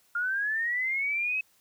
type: linear sweep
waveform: sine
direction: up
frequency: 1396.9 to 2577 Hz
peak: -26 dBFS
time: 0.15-1.41 s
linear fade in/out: 5 ms
effects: white hiss -65 dBFS RMS until 1.6 s